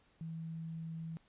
sine tone, 162.8 Hz, E3, 21 cents flat, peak -40 dBFS, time 0.21-1.17 s, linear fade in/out 0 ms, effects pink hiss -70 dBFS RMS until 1.28 s + resampled to 8000 Hz

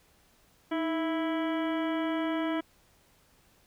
harmonic tone with a mistuned harmonic, 329 Hz, E4, 3 cents flat, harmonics 1 / 2 / 3 / 4 / 5 / 6 / 7 / 9 / 10, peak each -29 / -35 / -39 / -41 / -43 / -45 / -46 / -48 / -49 dBFS, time 0.71-2.61 s, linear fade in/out 10 ms, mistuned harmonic 1, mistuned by -66 cents, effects pink hiss -64 dBFS RMS until 3.66 s

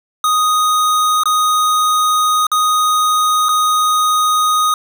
square tone with dropouts, 1244.5 Hz, D#6, in tune, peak -12 dBFS, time 0.24-4.74 s, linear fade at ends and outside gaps 2 ms, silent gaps 1.235-1.256 / 2.468-2.516 / 3.486-3.49 s, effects none

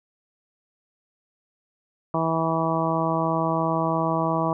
harmonic tone, 162.9 Hz, E3, 20 cents flat, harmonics 1 / 2 / 3 / 4 / 5 / 6 / 7, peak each -27 / -28 / -32 / -27 / -31 / -28 / -29 dBFS, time 2.14-4.53 s, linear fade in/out 2 ms, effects none

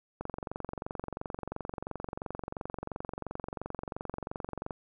click train, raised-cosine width 1 ms, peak -22 dBFS, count 104, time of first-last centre 0.21-4.708 s, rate 22.9 Hz, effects none

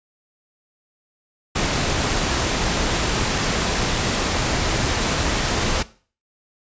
pink noise, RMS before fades -21 dBFS, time 1.55-5.83 s, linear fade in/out 10 ms, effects noise-tail reverb RT60 0.4 s tail -18 dB re dry + resampled to 16000 Hz

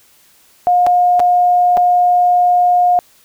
sine tone with dropouts, 714 Hz, F5, 38 cents sharp, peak -8 dBFS, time 0.67-2.99 s, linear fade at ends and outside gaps 0 ms, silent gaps 0.865-0.869 / 1.195-1.201 / 1.77-1.775 s, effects white hiss -50 dBFS RMS until 3.24 s

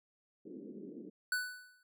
pink band-pass noise, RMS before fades -48 dBFS, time 0.45-1.1 s, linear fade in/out 10 ms, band 200 to 430 Hz, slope 48 dB/octave
square tone with exponential decay, 1491 Hz, F#6, 13 cents sharp, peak -30 dBFS, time 1.32-1.83 s, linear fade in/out 2 ms, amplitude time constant 110 ms
effects none

